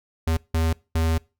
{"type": "tone bursts at uneven times", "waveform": "square", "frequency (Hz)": 81.2, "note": "E2", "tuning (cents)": -26, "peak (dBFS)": -20, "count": 3, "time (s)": [[0.27, 0.37], [0.54, 0.73], [0.95, 1.18]], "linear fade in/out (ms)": 5, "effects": ["noise-tail reverb RT60 0.3 s tail -24 dB re dry"]}